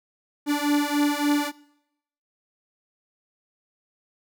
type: beating tone pair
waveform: 45% pulse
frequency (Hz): 290.1 / 293.6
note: D4 / D4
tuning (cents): -21 / 0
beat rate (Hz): 3.5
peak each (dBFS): -23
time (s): 0.46-1.52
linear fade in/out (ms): 50
effects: noise-tail reverb RT60 0.8 s tail -22 dB re dry